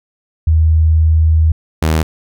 sine / sawtooth tone pair in turn, 79.6 / 79.14 Hz, D#2 / D#2, +40 / +30 cents, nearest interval unison, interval 10 cents, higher first, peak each -7 dBFS, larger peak neither, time 0.47-1.52 / 1.82-2.03 s, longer first, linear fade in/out 5 ms, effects none

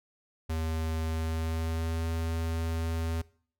square tone with pitch glide, 80.3 to 81.99 Hz, E2 to E2, -45 to -9 cents, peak -30 dBFS, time 0.49-3.22 s, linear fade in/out 10 ms, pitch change +36 cents, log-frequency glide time 1.04-2.06 s, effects noise-tail reverb RT60 0.5 s tail -21 dB re dry

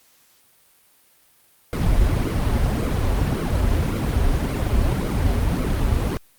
brown noise with flanger, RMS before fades -20 dBFS, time 1.73-6.17 s, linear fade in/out 0 ms, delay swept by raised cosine 1.1 to 6.6 ms, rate 1.8 Hz, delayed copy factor -0.65, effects white hiss -57 dBFS RMS until 6.38 s + Opus 48 kbps

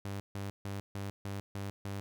sawtooth tone bursts, 99.5 Hz, G2, 26 cents sharp, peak -33 dBFS, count 7, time 0.05-2 s, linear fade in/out 0 ms, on 150 ms, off 150 ms, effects none

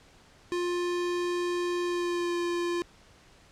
square tone with pitch glide, 352.2 to 347.2 Hz, F4 to F4, +15 to -10 cents, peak -28 dBFS, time 0.52-2.82 s, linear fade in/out 0 ms, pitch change -25 cents, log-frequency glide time 1.83-2.36 s, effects pink hiss -57 dBFS RMS until 3.51 s + low-pass 7000 Hz 12 dB/octave

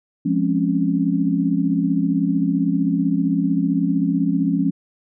sine chord, Db major seventh, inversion first, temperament equal, 174.61 / 207.7 / 261.6 / 277.2 Hz, F3 / Ab3 / C4 / Db4, 0 / 0 / 0 / 0 cents, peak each -21 / -23 / -25 / -20 dBFS, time 0.25-4.71 s, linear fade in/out 10 ms, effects none

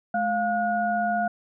sine tone cluster, 212.8 / 702 / 1450 Hz, G#3 / F5 / F#6, +42 / +9 / -35 cents, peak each -30 / -23 / -30 dBFS, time 0.14-1.28 s, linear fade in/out 5 ms, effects none

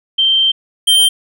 sine / square tone pair in turn, 3136 / 3151 Hz, G7 / G7, 0 / +8 cents, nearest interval unison, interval 8 cents, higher second, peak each -9 / -8 dBFS, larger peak second, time 0.18-0.52 / 0.87-1.09 s, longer first, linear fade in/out 10 ms, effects none

